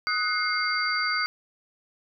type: tone cluster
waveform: sine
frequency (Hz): 1255 / 1485 / 2127 / 4654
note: D#6 / F#6 / C7 / D8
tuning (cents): +15 / +6 / +28 / -17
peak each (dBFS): -29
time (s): 0.07-1.26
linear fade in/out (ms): 0
effects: none